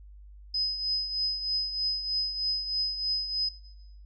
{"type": "tone with tremolo", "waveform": "sine", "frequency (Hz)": 5040, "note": "D#8", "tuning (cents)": 21, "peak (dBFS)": -24, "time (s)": [0.54, 3.49], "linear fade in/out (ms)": 5, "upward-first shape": "triangle", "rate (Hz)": 3.2, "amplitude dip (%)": 65, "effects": ["noise-tail reverb RT60 0.9 s tail -19 dB re dry", "added 50 Hz sine -46 dBFS peak until 4.05 s"]}